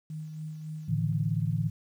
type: tone with tremolo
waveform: sine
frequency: 155.56 Hz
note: D#3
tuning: in tune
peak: -34 dBFS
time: 0.1-1.21 s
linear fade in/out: 2 ms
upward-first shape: sine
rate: 3.6 Hz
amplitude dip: 40%
type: chord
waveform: sine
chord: A suspended fourth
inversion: none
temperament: equal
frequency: 110 / 146.83 / 164.81 Hz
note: A2 / D3 / E3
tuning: 0 / 0 / 0 cents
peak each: -30 dBFS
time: 0.88-1.7 s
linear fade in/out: 10 ms
effects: 10-bit